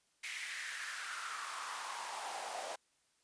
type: noise with high-pass filter sweep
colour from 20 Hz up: pink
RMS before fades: -43 dBFS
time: 0.23-2.76 s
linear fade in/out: 10 ms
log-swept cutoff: 2200 to 640 Hz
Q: 4
effects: white hiss -75 dBFS RMS until 3.23 s + resampled to 22050 Hz